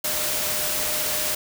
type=tone in noise; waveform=sine; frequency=608 Hz; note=D#5; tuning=40 cents flat; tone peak=-35 dBFS; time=0.04-1.35 s; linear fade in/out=5 ms; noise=white; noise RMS=-25 dBFS; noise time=0.04-1.35 s; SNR=-13 dB; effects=none